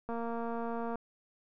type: click train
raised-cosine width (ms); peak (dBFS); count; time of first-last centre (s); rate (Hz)
1; -25; 202; 0.09-0.956; 232
effects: none